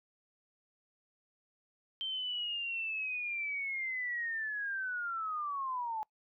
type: linear sweep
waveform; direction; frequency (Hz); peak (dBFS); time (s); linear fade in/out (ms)
sine; down; 3136 to 852; -34; 2.01-6.03; 0
effects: noise-tail reverb RT60 0.1 s tail -25 dB re dry